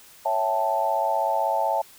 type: chord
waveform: sine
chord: A dominant seventh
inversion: first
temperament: equal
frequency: 554.4 / 659.3 / 784 / 880 Hz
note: C#5 / E5 / G5 / A5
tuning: 0 / 0 / 0 / 0 cents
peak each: -29 / -26 / -28 / -24 dBFS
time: 0.25-1.82 s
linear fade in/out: 10 ms
effects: white hiss -50 dBFS RMS until 1.98 s